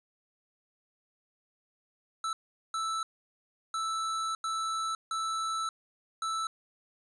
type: tone bursts at uneven times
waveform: square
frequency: 1318.5 Hz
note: E6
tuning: in tune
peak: -31 dBFS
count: 6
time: 2.24-2.33 / 2.74-3.03 / 3.74-4.35 / 4.44-4.95 / 5.11-5.69 / 6.22-6.47 s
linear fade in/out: 2 ms
effects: resampled to 22050 Hz